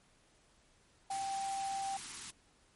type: tone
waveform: sine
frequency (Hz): 784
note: G5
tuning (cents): 0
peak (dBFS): -35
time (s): 1.1-1.97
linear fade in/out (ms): 5
type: band-stop noise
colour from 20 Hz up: white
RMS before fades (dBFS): -45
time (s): 1.1-2.31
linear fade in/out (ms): 10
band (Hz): 390 to 840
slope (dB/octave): 48
effects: pink hiss -68 dBFS RMS until 2.75 s + MP3 48 kbps